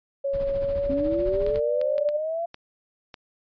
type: tone with pitch glide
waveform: sine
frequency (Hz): 554.4 to 594.2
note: C#5 to D5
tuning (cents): 0 to +20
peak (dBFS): -23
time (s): 0.24-2.17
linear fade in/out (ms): 10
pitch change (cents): +120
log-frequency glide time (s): 0.55-1.7
type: noise with tremolo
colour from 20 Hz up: brown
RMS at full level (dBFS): -32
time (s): 0.33-1.6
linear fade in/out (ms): 5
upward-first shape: sine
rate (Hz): 14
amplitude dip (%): 65
type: linear sweep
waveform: sine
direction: up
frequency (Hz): 261.6 to 686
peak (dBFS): -25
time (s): 0.89-2.46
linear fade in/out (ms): 10
type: clicks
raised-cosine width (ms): 0.2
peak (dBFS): -22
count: 7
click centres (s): 1.465 / 1.559 / 1.814 / 1.981 / 2.089 / 2.544 / 3.142
effects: resampled to 11025 Hz